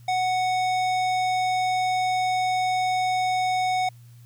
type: tone with hard clipping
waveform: sine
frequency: 740 Hz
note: F#5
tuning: in tune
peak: -23 dBFS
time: 0.08-3.89 s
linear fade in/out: 5 ms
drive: 15 dB
effects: added 119 Hz sine -45 dBFS peak until 4.25 s + white hiss -61 dBFS RMS until 4.25 s